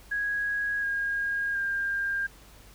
sine tone with pitch steps, 1655 / 1627.5 / 1600.5 Hz, G#6 / G#6 / G6, -6 / -36 / +36 cents, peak -26 dBFS, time 0.11-2.27 s, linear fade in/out 10 ms, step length 720 ms, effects added 50 Hz sine -52 dBFS peak until 2.74 s + pink hiss -54 dBFS RMS until 2.74 s

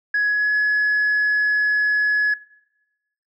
sine tone with pitch glide, 1675 to 1693.5 Hz, G#6 to G#6, +14 to +33 cents, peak -15 dBFS, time 0.14-2.34 s, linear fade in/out 5 ms, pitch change +19 cents, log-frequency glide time 0.27-0.52 s, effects noise-tail reverb RT60 1.0 s tail -21 dB re dry + tanh soft clip ceiling -14 dBFS

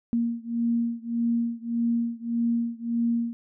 sine beating tone pair, 233.1 / 234.8 Hz, A#3 / A#3, 0 / +13 cents, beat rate 1.7 Hz, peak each -26 / -27 dBFS, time 0.13-3.33 s, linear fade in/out 0 ms, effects none

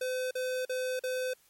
square tone bursts, 510 Hz, C5, 44 cents flat, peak -31 dBFS, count 4, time 0.01-1.336 s, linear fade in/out 5 ms, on 300 ms, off 42 ms, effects white hiss -65 dBFS RMS until 1.49 s + MP3 64 kbps

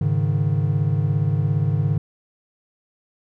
triangle chord, Ab suspended fourth, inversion none, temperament just, 103.83 / 138.43 / 155.74 Hz, Ab2 / Db3 / Eb3, 0 / -2 / +2 cents, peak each -20 dBFS, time 0.01-1.98 s, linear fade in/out 5 ms, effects none

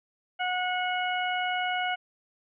harmonic tone, 730 Hz, F#5, 24 cents flat, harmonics 1 / 2 / 3 / 4, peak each -29 / -32 / -34 / -35 dBFS, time 0.39-1.96 s, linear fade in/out 20 ms, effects none

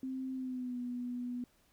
sine tone with pitch glide, 261.6 to 245.5 Hz, C4 to B3, 0 to -10 cents, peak -36 dBFS, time 0.03-1.44 s, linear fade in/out 2 ms, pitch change -110 cents, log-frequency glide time 0.34-0.78 s, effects pink hiss -70 dBFS RMS until 1.72 s

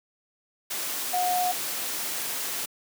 sine tone in noise, 724 Hz, F#5, 38 cents flat, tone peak -23 dBFS, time 1.13-1.52 s, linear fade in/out 10 ms, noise white, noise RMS -31 dBFS, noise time 0.7-2.66 s, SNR +5 dB, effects high-pass 200 Hz 12 dB/octave

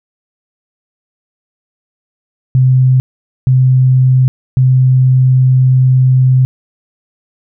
sine tone bursts at uneven times, 129.2 Hz, C3, 21 cents flat, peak -5 dBFS, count 3, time 2.55-3 / 3.47-4.28 / 4.57-6.45 s, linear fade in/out 0 ms, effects none

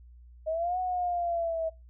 sine linear two-way sweep, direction up then down, 622.3 to 740 to 643 Hz, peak -27 dBFS, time 0.46-1.7 s, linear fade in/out 20 ms, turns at 0.79 s, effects noise-tail reverb RT60 0.2 s tail -20 dB re dry + added 60 Hz sine -49 dBFS peak until 1.89 s

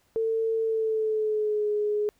sine tone with pitch glide, 448.5 to 418.5 Hz, A4 to G#4, +33 to +13 cents, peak -23 dBFS, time 0.16-2.09 s, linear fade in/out 0 ms, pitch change -120 cents, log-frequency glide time 0.61-1.69 s, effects pink hiss -67 dBFS RMS until 2.19 s

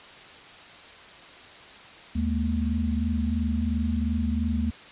sine tone cluster, 77.3 / 212.7 / 235.6 Hz, D#2 / G#3 / A#3, -11 / +42 / +19 cents, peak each -26 / -29 / -28 dBFS, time 2.15-4.71 s, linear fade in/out 10 ms, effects white hiss -46 dBFS RMS until 4.91 s + resampled to 8000 Hz

